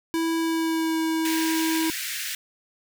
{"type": "tone with pitch glide", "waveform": "square", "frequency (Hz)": [328.3, 322.3], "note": ["E4", "E4"], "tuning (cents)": [-7, -39], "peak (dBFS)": -23, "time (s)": [0.14, 1.9], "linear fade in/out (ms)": 0, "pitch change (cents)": -32, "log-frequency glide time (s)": [0.38, 0.99]}
{"type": "high-pass noise", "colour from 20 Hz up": "pink", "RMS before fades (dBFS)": -31, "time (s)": [1.25, 2.35], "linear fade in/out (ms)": 2, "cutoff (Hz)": 1600, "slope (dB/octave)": 48}
{"effects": []}